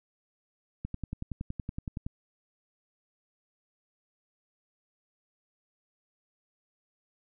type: click train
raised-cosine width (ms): 5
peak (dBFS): -22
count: 14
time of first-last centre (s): 0.85-2.065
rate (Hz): 10.7
effects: none